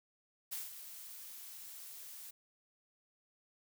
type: noise with ADSR envelope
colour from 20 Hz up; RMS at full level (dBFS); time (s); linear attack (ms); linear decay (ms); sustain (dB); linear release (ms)
blue; -40; 0.51-2.31; 16; 170; -10; 9
effects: none